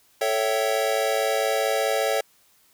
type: chord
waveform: square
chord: A dominant seventh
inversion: none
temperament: equal with one note detuned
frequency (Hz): 440 / 554.4 / 659.3 / 768.3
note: A4 / C#5 / E5 / G5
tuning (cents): 0 / 0 / 0 / -35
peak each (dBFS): -28 / -26 / -28 / -29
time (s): 0.21-2.21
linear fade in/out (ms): 5
effects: white hiss -60 dBFS RMS until 2.73 s